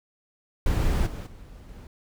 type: noise with level steps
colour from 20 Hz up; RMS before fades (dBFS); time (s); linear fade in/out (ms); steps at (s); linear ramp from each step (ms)
brown; -23 / -34 / -45 / -43; 0.66-1.87; 2; 1.06 / 1.26 / 1.68; 10
effects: none